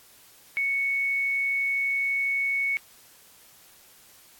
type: tone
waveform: sine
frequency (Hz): 2217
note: C#7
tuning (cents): 0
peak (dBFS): -23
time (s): 0.57-2.77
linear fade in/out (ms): 0
effects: white hiss -54 dBFS RMS until 4.39 s + AAC 64 kbps